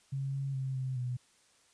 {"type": "tone with pitch steps", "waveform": "sine", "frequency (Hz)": [136.3, 137.2, 132.8, 130.5, 124.4], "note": ["C#3", "C#3", "C3", "C3", "B2"], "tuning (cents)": [-29, -17, 26, -4, 13], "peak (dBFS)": -32, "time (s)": [0.12, 1.17], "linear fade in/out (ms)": 10, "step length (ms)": 210, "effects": ["white hiss -66 dBFS RMS until 1.73 s", "resampled to 22050 Hz"]}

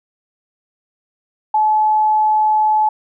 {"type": "tone", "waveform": "sine", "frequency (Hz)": 859, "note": "A5", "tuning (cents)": -42, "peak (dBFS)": -11, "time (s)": [1.54, 2.89], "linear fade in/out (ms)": 5, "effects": []}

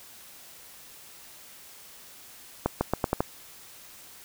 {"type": "accelerating click train", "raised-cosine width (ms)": 1, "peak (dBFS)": -9, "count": 6, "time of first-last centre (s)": [2.66, 3.205], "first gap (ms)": 150, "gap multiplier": 0.84, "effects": ["white hiss -49 dBFS RMS until 4.24 s"]}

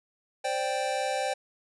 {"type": "chord", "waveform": "square", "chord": "C suspended second", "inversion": "none", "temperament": "equal", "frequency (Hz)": [523.3, 587.3, 784], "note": ["C5", "D5", "G5"], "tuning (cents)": [0, 0, 0], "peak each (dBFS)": [-33, -34, -31], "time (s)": [0.44, 1.34], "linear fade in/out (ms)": 10, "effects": ["resampled to 24000 Hz"]}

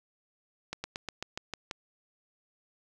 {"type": "slowing click train", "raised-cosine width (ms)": 0.2, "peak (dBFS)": -18, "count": 8, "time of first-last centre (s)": [0.73, 1.712], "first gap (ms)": 110, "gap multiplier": 1.08, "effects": []}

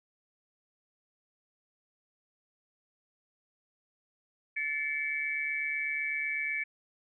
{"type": "tone cluster", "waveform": "sine", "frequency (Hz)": [1748, 2139, 2287], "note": ["A6", "C7", "D7"], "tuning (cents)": [-12, 38, -47], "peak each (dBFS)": [-37, -37, -32], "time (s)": [4.56, 6.64], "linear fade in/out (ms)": 10, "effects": []}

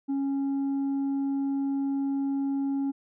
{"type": "tone with tanh clipping", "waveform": "sine", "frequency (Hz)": 275.6, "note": "C#4", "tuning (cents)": -10, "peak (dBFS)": -26, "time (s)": [0.08, 2.92], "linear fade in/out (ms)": 20, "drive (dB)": 3, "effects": []}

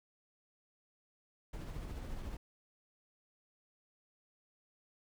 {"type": "noise with tremolo", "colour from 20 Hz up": "brown", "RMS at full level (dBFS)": -41, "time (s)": [1.53, 2.37], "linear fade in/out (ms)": 5, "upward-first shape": "triangle", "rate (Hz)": 14, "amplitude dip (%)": 40, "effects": []}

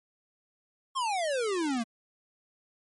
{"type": "exponential sweep", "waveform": "square", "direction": "down", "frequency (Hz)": [1105, 220], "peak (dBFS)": -28, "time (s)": [0.95, 1.84], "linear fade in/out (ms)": 20, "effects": ["MP3 48 kbps"]}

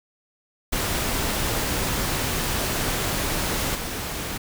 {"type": "noise with level steps", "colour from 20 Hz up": "pink", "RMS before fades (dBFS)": [-25, -30], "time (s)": [0.72, 4.38], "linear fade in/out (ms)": 10, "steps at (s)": 3.75, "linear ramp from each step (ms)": 2, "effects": []}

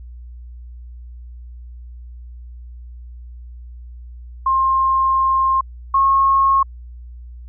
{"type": "tone pair in turn", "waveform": "sine", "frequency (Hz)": [1062, 1086.8], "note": ["C6", "C#6"], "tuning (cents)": [25, -35], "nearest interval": "unison", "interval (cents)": 40, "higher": "second", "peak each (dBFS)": [-13, -11], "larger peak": "second", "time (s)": [[4.46, 5.61], [5.94, 6.63]], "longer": "first", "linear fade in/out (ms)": 5, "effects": ["added 60 Hz sine -33 dBFS peak until 7.48 s"]}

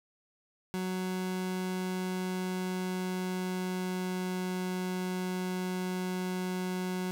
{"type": "tone with pitch glide", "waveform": "30% pulse", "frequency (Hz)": [185, 183.51], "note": ["F#3", "F#3"], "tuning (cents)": [0, -14], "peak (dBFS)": -29, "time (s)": [0.74, 7.11], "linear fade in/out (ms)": 0, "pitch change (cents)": -14, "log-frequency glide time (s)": [1.02, 4.56], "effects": []}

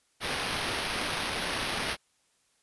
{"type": "noise with sample-and-hold", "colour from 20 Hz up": "blue", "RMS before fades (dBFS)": -32, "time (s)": [0.2, 1.97], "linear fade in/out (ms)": 50, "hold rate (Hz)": 7350, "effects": ["white hiss -70 dBFS RMS until 2.62 s", "resampled to 24000 Hz"]}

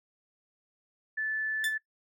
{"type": "tone", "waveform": "sine", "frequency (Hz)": 1746, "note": "A6", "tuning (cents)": -14, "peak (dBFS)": -29, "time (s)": [1.17, 1.78], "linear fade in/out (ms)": 10}
{"type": "tone with exponential decay", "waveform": "30% pulse", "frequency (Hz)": 1760, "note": "A6", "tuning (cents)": 0, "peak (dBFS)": -21, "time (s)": [1.64, 1.76], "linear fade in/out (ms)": 2, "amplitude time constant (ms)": 25}
{"effects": ["noise-tail reverb RT60 0.1 s tail -18 dB re dry"]}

